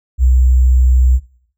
sine tone with sample-and-hold, 63.2 Hz, B1, 41 cents sharp, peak -7 dBFS, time 0.18-1.2 s, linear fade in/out 50 ms, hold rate 7350 Hz, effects noise-tail reverb RT60 0.6 s tail -18 dB re dry

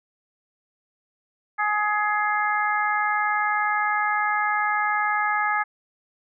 harmonic tone, 419.6 Hz, G#4, 18 cents sharp, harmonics 2 / 3 / 4 / 5, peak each -25 / -25 / -26 / -29 dBFS, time 1.58-5.64 s, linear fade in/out 20 ms, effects none

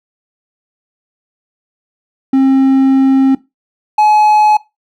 triangle tone pair in turn, 267.4 / 848.9 Hz, C4 / G#5, +38 / +38 cents, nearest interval octave + minor sixth, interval 2000 cents, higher second, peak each -4 dBFS, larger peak neither, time 2.33-3.35 / 3.98-4.57 s, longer first, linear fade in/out 5 ms, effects noise-tail reverb RT60 0.2 s tail -18 dB re dry

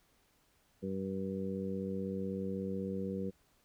harmonic tone, 96.1 Hz, G2, 34 cents flat, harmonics 1 / 2 / 3 / 4 / 5, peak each -46 / -37 / -46 / -43 / -41 dBFS, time 0.82-3.31 s, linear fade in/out 20 ms, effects pink hiss -71 dBFS RMS until 3.64 s

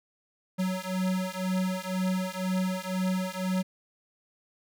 square beating tone pair, 185 / 187 Hz, F#3 / F#3, 0 / +19 cents, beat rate 2 Hz, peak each -31 dBFS, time 0.58-3.63 s, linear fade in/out 20 ms, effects none

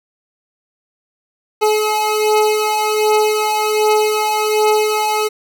25% pulse beating tone pair, 426.4 / 427.7 Hz, G#4 / A4, +46 / -49 cents, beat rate 1.3 Hz, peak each -14 / -11 dBFS, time 1.61-5.29 s, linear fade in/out 20 ms, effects none

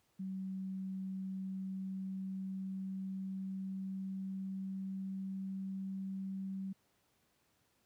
sine tone with pitch glide, 190 to 192.21 Hz, F#3 to G3, +46 to -34 cents, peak -38 dBFS, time 0.19-6.73 s, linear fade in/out 10 ms, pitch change +20 cents, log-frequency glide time 0.97-5.97 s, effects pink hiss -75 dBFS RMS until 7.85 s + high-pass 80 Hz 12 dB/octave

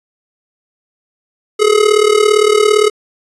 square tone with amplitude modulation, 423.2 Hz, G#4, 33 cents sharp, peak -5 dBFS, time 1.59-2.9 s, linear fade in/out 20 ms, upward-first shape sine, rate 37.6 Hz, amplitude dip 80%, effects resampled to 24000 Hz

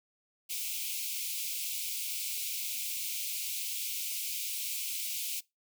white high-pass noise, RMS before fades -36 dBFS, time 0.49-5.41 s, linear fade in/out 20 ms, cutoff 2200 Hz, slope 96 dB/octave, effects noise-tail reverb RT60 0.2 s tail -22 dB re dry

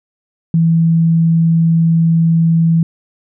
sine tone, 164.81 Hz, E3, in tune, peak -8 dBFS, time 0.54-2.83 s, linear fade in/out 2 ms, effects none

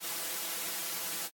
white noise with comb filter, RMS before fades -36 dBFS, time 0-1.3 s, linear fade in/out 50 ms, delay 6 ms, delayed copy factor +0.95, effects high-pass 200 Hz 12 dB/octave + AAC 64 kbps

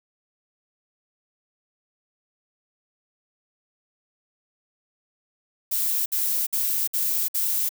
violet noise bursts, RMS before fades -24 dBFS, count 5, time 5.71-7.692 s, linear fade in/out 10 ms, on 350 ms, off 58 ms, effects none

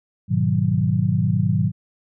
sine chord, G# minor seventh, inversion none, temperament equal, 103.83 / 123.47 / 155.56 / 185 Hz, G#2 / B2 / D#3 / F#3, 0 / 0 / 0 / 0 cents, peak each -22 dBFS, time 0.28-1.72 s, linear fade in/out 50 ms, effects none

